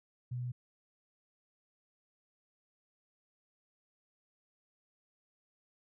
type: tone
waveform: sine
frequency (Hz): 123.47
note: B2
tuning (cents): 0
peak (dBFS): -35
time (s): 0.31-0.52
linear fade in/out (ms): 10
effects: none